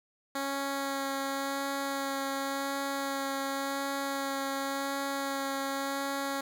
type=tone with vibrato; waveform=10% pulse; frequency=275 Hz; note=C#4; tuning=14 cents flat; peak=-23 dBFS; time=0.35-6.41 s; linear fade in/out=5 ms; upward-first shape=sine; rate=0.91 Hz; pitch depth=11 cents each way; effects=none